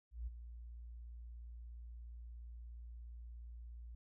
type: tone with ADSR envelope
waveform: sine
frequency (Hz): 58.5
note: A#1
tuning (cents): +7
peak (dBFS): -38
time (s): 0.11-3.95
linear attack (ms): 160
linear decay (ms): 19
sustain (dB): -10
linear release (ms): 4
effects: none